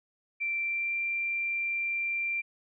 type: tone with pitch glide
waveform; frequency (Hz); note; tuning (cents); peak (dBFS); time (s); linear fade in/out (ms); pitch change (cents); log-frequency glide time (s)
sine; 2349 to 2365; D7 to D7; 0 to +12; -28; 0.4-2.42; 20; +12; 0.59-0.99
effects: none